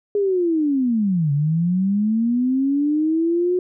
sine linear two-way sweep, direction down then up, 415.3 to 139.8 to 365.9 Hz, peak -16 dBFS, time 0.15-3.59 s, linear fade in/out 2 ms, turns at 1.32 s, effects none

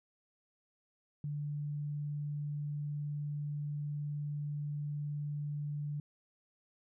sine tone, 146.83 Hz, D3, in tune, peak -35 dBFS, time 1.24-6 s, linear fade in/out 2 ms, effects none

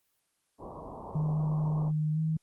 white low-pass noise, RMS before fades -43 dBFS, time 0.58-1.92 s, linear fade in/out 50 ms, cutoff 1100 Hz, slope 96 dB/octave
sine tone with pitch glide, 153.5 to 158.27 Hz, D#3 to D#3, -23 to +30 cents, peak -26 dBFS, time 1.15-2.37 s, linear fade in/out 5 ms, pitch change +53 cents, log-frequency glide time 2.13-2.19 s
effects white hiss -75 dBFS RMS until 2.42 s + Opus 24 kbps

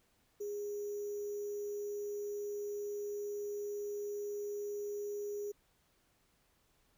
sine tone with sample-and-hold, 411.1 Hz, G#4, 18 cents flat, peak -37 dBFS, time 0.4-5.52 s, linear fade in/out 10 ms, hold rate 6300 Hz, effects pink hiss -73 dBFS RMS until 6.97 s

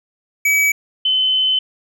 square / sine tone pair in turn, 2282 / 3046 Hz, C#7 / F#7, +50 / +50 cents, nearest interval perfect fourth, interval 500 cents, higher second, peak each -13 dBFS, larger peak neither, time 0.45-0.72 / 1.05-1.59 s, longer second, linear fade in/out 5 ms, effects none

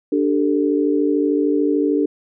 sine chord, D suspended fourth, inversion none, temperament equal with one note detuned, 293.7 / 392 / 445.4 Hz, D4 / G4 / A4, 0 / 0 / +21 cents, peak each -17 / -21 / -21 dBFS, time 0.12-2.06 s, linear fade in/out 5 ms, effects none

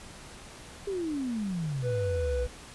sine exponential sweep, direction down, 408.5 to 58.27 Hz, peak -29 dBFS, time 0.87-2.47 s, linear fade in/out 5 ms
triangle tone, 493.9 Hz, B4, in tune, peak -27 dBFS, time 1.82-2.48 s, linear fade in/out 50 ms
effects pink hiss -47 dBFS RMS until 2.74 s + resampled to 24000 Hz

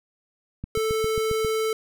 click train, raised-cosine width 5 ms, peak -19 dBFS, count 7, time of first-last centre 0.64-1.448 s, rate 7.43 Hz
square tone, 440 Hz, A4, in tune, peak -23 dBFS, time 0.75-1.73 s, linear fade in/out 2 ms
effects none

